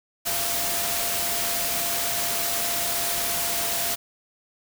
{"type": "tone in noise", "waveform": "sine", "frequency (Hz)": 688, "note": "F5", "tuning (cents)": -26, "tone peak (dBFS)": -34, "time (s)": [0.25, 3.96], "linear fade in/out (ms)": 20, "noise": "white", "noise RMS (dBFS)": -26, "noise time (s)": [0.25, 3.96], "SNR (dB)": -11, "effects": []}